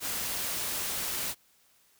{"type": "noise", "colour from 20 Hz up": "white", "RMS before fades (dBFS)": -33, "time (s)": [0, 1.35], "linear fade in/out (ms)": 50, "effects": ["white hiss -65 dBFS RMS until 1.99 s"]}